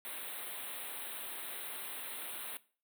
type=band-stop noise; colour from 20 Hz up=white; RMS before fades=-43 dBFS; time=0.05-2.57 s; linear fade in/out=0 ms; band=4000 to 8600 Hz; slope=96 dB/octave; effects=noise-tail reverb RT60 0.4 s tail -19 dB re dry + high-pass 300 Hz 12 dB/octave